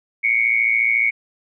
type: tone with amplitude modulation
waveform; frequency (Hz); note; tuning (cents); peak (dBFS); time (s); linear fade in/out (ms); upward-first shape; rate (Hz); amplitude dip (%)
sine; 2217; C#7; 0; -11; 0.23-1.11; 20; sine; 114; 80
effects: none